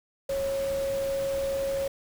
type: tone in noise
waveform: sine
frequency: 548 Hz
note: C#5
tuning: 20 cents flat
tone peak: -26 dBFS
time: 0.29-1.88 s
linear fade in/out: 5 ms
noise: pink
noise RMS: -40 dBFS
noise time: 0.29-1.88 s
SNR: +11 dB
effects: none